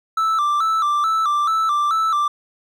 triangle tone with vibrato, 1244.5 Hz, D#6, in tune, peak -14 dBFS, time 0.17-2.28 s, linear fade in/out 5 ms, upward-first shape square, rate 2.3 Hz, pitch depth 96 cents each way, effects none

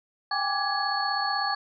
sine tone cluster, 785 / 821 / 1166 / 1675 / 4409 Hz, G5 / G#5 / D6 / G#6 / C#8, +2 / -20 / -13 / +14 / -10 cents, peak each -31 dBFS, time 0.31-1.55 s, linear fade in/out 5 ms, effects none

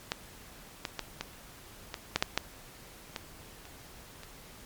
clicks, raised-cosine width 0.2 ms, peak -12 / -15 / -15 / -16 / -18 / -8 / -7 / -8 / -17 / -30 / -28 dBFS, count 11, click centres 0.119 / 0.852 / 0.993 / 1.21 / 1.942 / 2.16 / 2.225 / 2.376 / 3.162 / 3.654 / 4.234 s, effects pink hiss -51 dBFS RMS until 4.65 s + MP3 96 kbps

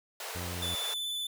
pink high-pass noise, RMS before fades -40 dBFS, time 0.2-0.94 s, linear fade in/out 2 ms, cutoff 430 Hz, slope 48 dB/octave
harmonic tone, 88 Hz, F2, 14 cents sharp, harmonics 1 / 2 / 3 / 4 / 5 / 6 / 7, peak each -38 / -44 / -48 / -50 / -52 / -54 / -55 dBFS, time 0.35-0.75 s, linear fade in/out 5 ms
45% pulse tone with vibrato, 3501 Hz, A7, 9 cents flat, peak -32 dBFS, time 0.62-1.27 s, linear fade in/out 5 ms, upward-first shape sine, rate 16 Hz, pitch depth 16 cents each way
effects none

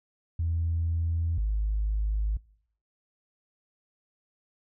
sine tone pair in turn, 83.1 / 52.35 Hz, E2 / G#1, +15 / +15 cents, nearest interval minor sixth, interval 800 cents, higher first, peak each -24 / -23 dBFS, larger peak second, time 0.39-1.38 / 1.38-2.37 s, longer neither, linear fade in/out 5 ms, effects noise-tail reverb RT60 0.7 s tail -25 dB re dry + tanh soft clip ceiling -20 dBFS

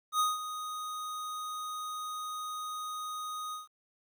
square tone with ADSR envelope, 1244.5 Hz, D#6, in tune, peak -25 dBFS, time 0.12-3.68 s, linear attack 76 ms, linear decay 180 ms, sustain -12 dB, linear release 150 ms, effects 11-bit

